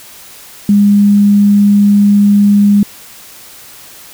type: tone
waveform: sine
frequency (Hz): 203.7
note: G#3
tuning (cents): -33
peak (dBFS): -4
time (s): 0.69-2.83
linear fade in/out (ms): 2
effects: white hiss -35 dBFS RMS until 4.13 s